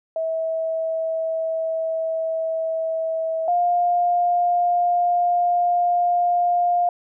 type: tone pair in turn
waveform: sine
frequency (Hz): 648 / 704.4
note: E5 / F5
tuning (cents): -30 / +15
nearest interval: minor second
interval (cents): 145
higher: second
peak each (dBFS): -21 / -16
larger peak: second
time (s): 0.16-3.48 / 3.48-6.89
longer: second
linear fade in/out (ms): 2
effects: none